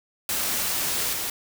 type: noise with level steps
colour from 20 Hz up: white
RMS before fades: -26 / -29 dBFS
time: 0.29-1.3 s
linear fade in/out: 2 ms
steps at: 1.13 s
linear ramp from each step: 2 ms
effects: none